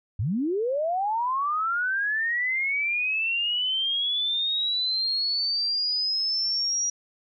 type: linear sweep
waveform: sine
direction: up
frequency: 83.6 to 5760 Hz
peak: -23 dBFS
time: 0.19-6.9 s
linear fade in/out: 5 ms
effects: none